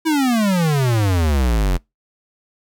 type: exponential sweep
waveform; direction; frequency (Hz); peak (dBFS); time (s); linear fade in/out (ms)
square; down; 329.6 to 42.56; -15; 0.05-1.78; 20
effects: noise-tail reverb RT60 0.2 s tail -26 dB re dry